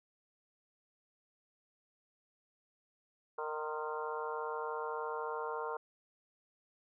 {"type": "harmonic tone with a mistuned harmonic", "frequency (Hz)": 153.9, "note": "D#3", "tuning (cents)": -19, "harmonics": [3, 4, 5, 6, 7, 8, 9], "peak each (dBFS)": [-40, -47, -47, -43, -43, -49, -46], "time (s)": [3.38, 5.77], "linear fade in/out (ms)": 5, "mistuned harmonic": 7, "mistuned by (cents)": -38, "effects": []}